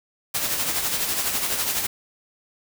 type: noise with tremolo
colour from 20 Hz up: white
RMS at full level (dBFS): -23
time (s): 0.34-1.87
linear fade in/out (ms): 10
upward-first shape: sine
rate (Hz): 12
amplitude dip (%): 45
effects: none